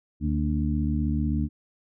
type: harmonic tone with a mistuned harmonic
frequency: 75.9 Hz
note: D#2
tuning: 42 cents flat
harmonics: 1 / 2 / 3 / 4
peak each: -26 / -29 / -28 / -31 dBFS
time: 0.2-1.49 s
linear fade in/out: 50 ms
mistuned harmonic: 4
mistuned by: -52 cents
effects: none